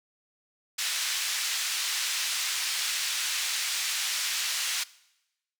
white band-pass noise, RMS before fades -30 dBFS, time 0.78-4.84 s, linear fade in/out 10 ms, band 1800 to 6300 Hz, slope 12 dB/octave, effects noise-tail reverb RT60 0.9 s tail -20 dB re dry

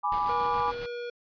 sine chord, G# diminished, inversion none, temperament equal, 830.6 / 987.8 / 1174.7 Hz, G#5 / B5 / D6, 0 / 0 / 0 cents, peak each -29 dBFS, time 0.03-0.72 s, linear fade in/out 20 ms
pink noise with tremolo, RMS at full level -41 dBFS, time 0.12-0.86 s, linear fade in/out 2 ms, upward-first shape square, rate 7.2 Hz, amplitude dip 35%
square tone, 480 Hz, B4, 49 cents flat, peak -34 dBFS, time 0.29-1.1 s, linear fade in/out 5 ms
effects resampled to 11025 Hz

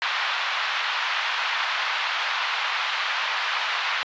pink band-pass noise, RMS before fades -26 dBFS, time 0.02-4.03 s, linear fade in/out 0 ms, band 940 to 3800 Hz, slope 24 dB/octave, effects resampled to 16000 Hz

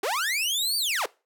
sawtooth linear two-way sweep, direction up then down, 340 to 4696 to 340 Hz, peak -21 dBFS, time 0.03-1.06 s, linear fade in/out 5 ms, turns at 0.77 s, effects noise-tail reverb RT60 0.3 s tail -22 dB re dry

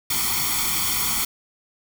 white noise with comb filter, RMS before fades -23 dBFS, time 0.1-1.25 s, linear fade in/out 5 ms, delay 0.9 ms, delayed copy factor +0.9, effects none

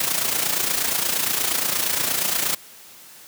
white noise with amplitude modulation, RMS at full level -20 dBFS, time 0-2.55 s, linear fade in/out 5 ms, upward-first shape sine, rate 28.5 Hz, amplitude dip 60%, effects white hiss -45 dBFS RMS until 3.27 s + high-pass 100 Hz 12 dB/octave

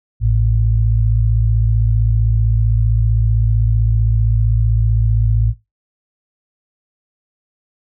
sine tone pair together, 54.95 / 110.5 Hz, A1 / A2, -2 / +8 cents, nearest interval octave, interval 1210 cents, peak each -14 dBFS, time 0.2-5.54 s, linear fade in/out 50 ms, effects noise-tail reverb RT60 0.2 s tail -17 dB re dry

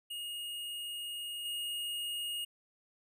square tone with level steps, 2861 Hz, F7, 41 cents sharp, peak -39 / -36 dBFS, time 0.1-2.45 s, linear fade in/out 10 ms, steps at 1.45 s, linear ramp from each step 5 ms, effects none

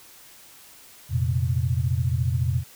sine chord, F suspended fourth, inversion none, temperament equal, 87.31 / 116.54 / 130.81 Hz, F2 / Bb2 / C3, 0 / 0 / 0 cents, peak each -25 dBFS, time 1.09-2.64 s, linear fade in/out 50 ms, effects white hiss -49 dBFS RMS until 2.75 s

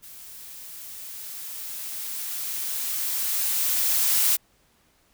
blue noise with level ramp, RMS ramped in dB -44 to -20 dBFS, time 0.02-4.37 s, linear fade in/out 20 ms, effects pink hiss -63 dBFS RMS until 5.13 s

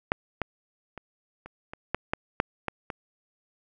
clicks, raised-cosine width 0.5 ms, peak -7 / -12 / -24 / -27 / -23 / -10 / -10 / -6 / -13 / -18 dBFS, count 10, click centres 0.119 / 0.417 / 0.977 / 1.46 / 1.735 / 1.946 / 2.135 / 2.401 / 2.683 / 2.902 s, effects none

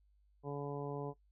harmonic tone, 142.9 Hz, D3, 47 cents flat, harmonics 1 / 2 / 3 / 4 / 5 / 6 / 7, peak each -42 / -46 / -42 / -49 / -51 / -52 / -52 dBFS, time 0.43-1.14 s, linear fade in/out 50 ms, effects noise-tail reverb RT60 0.1 s tail -18 dB re dry + added 50 Hz sine -67 dBFS peak until 1.31 s

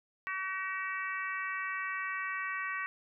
harmonic tone, 380 Hz, F#4, 46 cents sharp, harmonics 3 / 4 / 5 / 6 / 7, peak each -39 / -41 / -37 / -43 / -46 dBFS, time 0.27-2.86 s, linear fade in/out 0 ms, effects none

